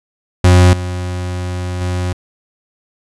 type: tone with level steps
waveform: 40% pulse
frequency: 90 Hz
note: F#2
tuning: 47 cents flat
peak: -4 / -18 / -15 dBFS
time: 0.44-2.13 s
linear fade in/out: 5 ms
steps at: 0.73 / 1.81 s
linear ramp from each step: 2 ms
effects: resampled to 24000 Hz